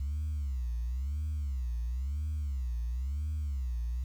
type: tone with vibrato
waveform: sine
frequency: 66.6 Hz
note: C2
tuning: 31 cents sharp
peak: -29 dBFS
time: 0-4.04 s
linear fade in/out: 5 ms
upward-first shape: sine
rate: 0.98 Hz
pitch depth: 240 cents each way
effects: tanh soft clip ceiling -28 dBFS + 10-bit